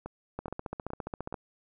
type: two click trains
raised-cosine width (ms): 1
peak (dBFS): -21 / -24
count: 15 / 4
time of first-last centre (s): 0.39-1.342 / 0.06-1.326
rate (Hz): 14.7 / 2.37
effects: none